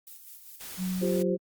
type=noise with tremolo; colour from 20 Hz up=violet; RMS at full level=-46 dBFS; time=0.07-0.77 s; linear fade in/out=0 ms; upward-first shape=square; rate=5.1 Hz; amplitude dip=40%
type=noise; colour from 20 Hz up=white; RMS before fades=-42 dBFS; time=0.6-1.23 s; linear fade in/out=10 ms
type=tone; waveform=sine; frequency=184.7 Hz; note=F#3; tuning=3 cents flat; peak=-28 dBFS; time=0.77-1.38 s; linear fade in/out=50 ms
type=chord; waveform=sine; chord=F suspended second; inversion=none; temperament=equal; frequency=349.2 / 392 / 523.3 Hz; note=F4 / G4 / C5; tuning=0 / 0 / 0 cents; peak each=-30 dBFS; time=1.01-1.37 s; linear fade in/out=20 ms
effects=Opus 48 kbps